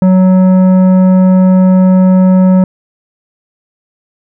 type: tone with tanh clipping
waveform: sine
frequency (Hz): 185.9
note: F#3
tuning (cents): +8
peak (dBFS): -5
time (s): 0.02-2.64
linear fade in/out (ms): 2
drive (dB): 11
effects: none